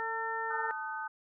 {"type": "harmonic tone", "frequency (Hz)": 450, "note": "A4", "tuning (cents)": 39, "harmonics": [1, 2, 3, 4], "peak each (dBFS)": [-41, -36, -39, -37], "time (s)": [0, 0.71], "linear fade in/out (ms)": 0}
{"type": "chord", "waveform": "sine", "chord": "D# diminished", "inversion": "second", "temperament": "equal with one note detuned", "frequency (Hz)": [880, 1244.5, 1518.1], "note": ["A5", "D#6", "F#6"], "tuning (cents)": [0, 0, 44], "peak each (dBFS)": [-39, -41, -39], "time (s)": [0.5, 1.08], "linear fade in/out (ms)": 10}
{"effects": []}